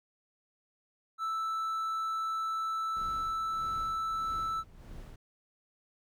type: tone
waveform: triangle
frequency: 1318.5 Hz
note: E6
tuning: in tune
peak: -29 dBFS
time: 1.18-4.64 s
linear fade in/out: 50 ms
type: noise with tremolo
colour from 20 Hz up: brown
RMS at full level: -45 dBFS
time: 2.96-5.16 s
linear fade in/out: 5 ms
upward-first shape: sine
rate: 1.6 Hz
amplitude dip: 70%
effects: none